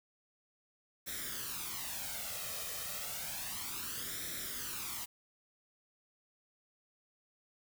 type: noise with flanger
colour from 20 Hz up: white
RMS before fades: -41 dBFS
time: 1.06-5.06 s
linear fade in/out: 20 ms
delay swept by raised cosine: 0.53 to 1.63 ms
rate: 0.31 Hz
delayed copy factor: +0.7
effects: none